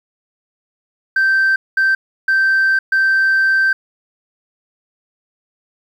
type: tone bursts at uneven times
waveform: sine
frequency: 1559 Hz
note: G6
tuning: 10 cents flat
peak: -9 dBFS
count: 4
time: 1.16-1.56 / 1.77-1.95 / 2.28-2.79 / 2.92-3.73 s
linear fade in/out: 5 ms
effects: tanh soft clip ceiling -9 dBFS + 8-bit